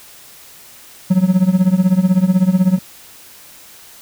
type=tone with tremolo; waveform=triangle; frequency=185 Hz; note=F#3; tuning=in tune; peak=-4 dBFS; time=1.1-2.79 s; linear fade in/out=10 ms; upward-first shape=triangle; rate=16 Hz; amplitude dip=95%; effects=white hiss -41 dBFS RMS until 4.01 s